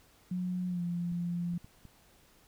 sine tone with pitch glide, 181 to 173.43 Hz, F#3 to F3, -38 to -12 cents, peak -31 dBFS, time 0.31-1.58 s, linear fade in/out 5 ms, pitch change -74 cents, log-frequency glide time 0.68-0.82 s
clicks, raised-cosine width 5 ms, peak -38 dBFS, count 4, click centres 1.12 / 1.536 / 1.645 / 1.853 s
effects pink hiss -63 dBFS RMS until 2.47 s

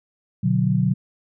sine chord, B minor, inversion none, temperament just, 123.47 / 148.16 / 185.21 Hz, B2 / D3 / F#3, 0 / +16 / +2 cents, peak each -21 / -22 / -20 dBFS, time 0.43-0.94 s, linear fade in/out 10 ms, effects none

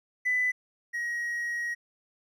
triangle tone pair in turn, 1998 / 1894.4 Hz, B6 / A#6, +20 / +27 cents, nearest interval minor second, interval 93 cents, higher first, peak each -20 / -27 dBFS, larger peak first, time 0.25-0.52 / 0.93-1.75 s, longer second, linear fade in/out 20 ms, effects tanh soft clip ceiling -21 dBFS

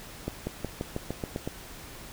accelerating click train, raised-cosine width 2 ms, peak -17 dBFS, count 9, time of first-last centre 0.28-1.475 s, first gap 190 ms, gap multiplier 0.93, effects pink hiss -45 dBFS RMS until 2.12 s

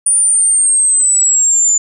sine linear sweep, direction down, 9397 to 7040 Hz, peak -8 dBFS, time 0.06-1.78 s, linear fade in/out 5 ms, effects none

